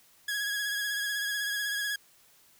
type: tone with vibrato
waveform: sawtooth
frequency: 1661.2 Hz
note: G#6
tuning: in tune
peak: -26 dBFS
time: 0.28-1.96 s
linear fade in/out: 5 ms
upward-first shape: sine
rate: 16 Hz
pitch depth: 31 cents each way
effects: white hiss -61 dBFS RMS until 2.59 s